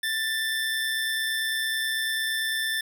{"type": "tone with amplitude modulation", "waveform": "25% pulse", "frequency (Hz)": 1772, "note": "A6", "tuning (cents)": 12, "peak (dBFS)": -20, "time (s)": [0.03, 2.81], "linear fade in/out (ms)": 5, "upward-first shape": "sine", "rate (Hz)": 129, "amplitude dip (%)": 30, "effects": []}